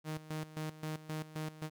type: tone with tremolo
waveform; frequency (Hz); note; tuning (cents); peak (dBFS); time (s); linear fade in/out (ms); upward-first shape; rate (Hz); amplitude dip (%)
sawtooth; 155.56; D#3; 0; -33; 0.04-1.7; 50; square; 3.8; 80
effects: none